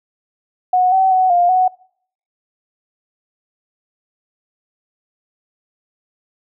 sine tone with pitch steps, 733 / 762 / 746 / 703 / 741 Hz, F#5 / G5 / F#5 / F5 / F#5, -16 / -49 / +14 / +11 / +2 cents, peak -10 dBFS, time 0.73-1.68 s, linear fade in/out 5 ms, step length 190 ms, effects noise-tail reverb RT60 0.6 s tail -23 dB re dry

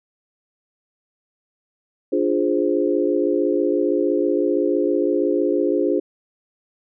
sine chord, D half-diminished seventh, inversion none, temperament equal, 293.7 / 349.2 / 415.3 / 523.3 Hz, D4 / F4 / Ab4 / C5, 0 / 0 / 0 / 0 cents, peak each -22 / -21 / -22 / -24 dBFS, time 2.12-6 s, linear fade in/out 10 ms, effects none

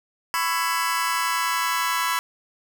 sawtooth chord, C# minor seventh, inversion third, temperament just, 997.9 / 1108.7 / 1330.5 / 1663.1 Hz, B5 / C#6 / E6 / G#6, +18 / 0 / +16 / +2 cents, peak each -21 / -25 / -24 / -26 dBFS, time 0.34-2.19 s, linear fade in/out 0 ms, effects none

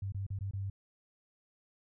sine tone with dropouts, 98 Hz, G2, in tune, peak -34 dBFS, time 0.02-0.7 s, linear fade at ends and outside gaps 5 ms, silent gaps 0.122-0.145 / 0.266-0.303 / 0.389-0.408 / 0.511-0.534 s, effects none

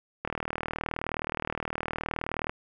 click train, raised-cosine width 0.5 ms, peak -15 dBFS, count 89, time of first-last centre 0.25-2.495 s, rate 39.2 Hz, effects none

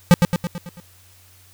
square tone with echo, 174.61 Hz, F3, in tune, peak -7 dBFS, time 0.11-0.14 s, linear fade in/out 0 ms, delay 110 ms, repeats 6, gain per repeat -5 dB, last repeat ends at 0.8 s, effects added 92 Hz sine -52 dBFS peak until 1.53 s + white hiss -52 dBFS RMS until 1.53 s

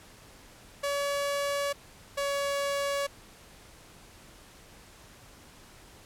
sawtooth tone pair in turn, 567 / 563.1 Hz, C#5 / C#5, +39 / +27 cents, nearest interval unison, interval 12 cents, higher first, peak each -24 dBFS, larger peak neither, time 0.83-1.73 / 2.17-3.07 s, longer neither, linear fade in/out 10 ms, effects pink hiss -53 dBFS RMS until 6.05 s + low-pass 12000 Hz 12 dB/octave

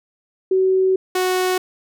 sine / sawtooth tone pair in turn, 377.3 / 368.7 Hz, F#4 / F#4, +34 / -6 cents, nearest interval unison, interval 40 cents, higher first, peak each -13 dBFS, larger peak neither, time 0.51-0.96 / 1.15-1.58 s, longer first, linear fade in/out 5 ms, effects none

